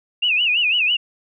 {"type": "tone with vibrato", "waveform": "sine", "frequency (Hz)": 2692, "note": "E7", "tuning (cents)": 36, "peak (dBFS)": -15, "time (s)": [0.22, 0.97], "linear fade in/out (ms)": 10, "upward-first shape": "sine", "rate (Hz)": 6, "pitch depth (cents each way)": 170, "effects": []}